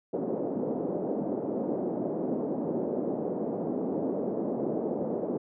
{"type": "band-pass noise", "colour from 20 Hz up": "pink", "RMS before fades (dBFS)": -31, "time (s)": [0.13, 5.38], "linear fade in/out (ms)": 10, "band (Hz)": [210, 590], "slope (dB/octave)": 24, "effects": []}